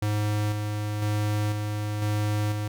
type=tone with tremolo; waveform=square; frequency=105.1 Hz; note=G#2; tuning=21 cents sharp; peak=-24 dBFS; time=0.02-2.68 s; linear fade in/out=5 ms; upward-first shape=square; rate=1 Hz; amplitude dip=35%; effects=none